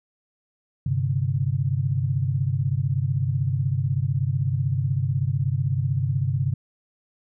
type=chord; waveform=sine; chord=G suspended fourth; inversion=none; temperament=equal; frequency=98 / 130.81 / 146.83 Hz; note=G2 / C3 / D3; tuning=0 / 0 / 0 cents; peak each=-26 / -23 / -27 dBFS; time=0.86-6.54 s; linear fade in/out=5 ms; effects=none